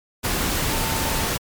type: tone in noise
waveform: sine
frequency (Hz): 895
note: A5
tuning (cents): +29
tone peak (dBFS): -31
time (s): 0.7-1.29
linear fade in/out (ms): 20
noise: pink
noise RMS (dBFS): -23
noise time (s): 0.23-1.38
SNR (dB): -11
effects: MP3 96 kbps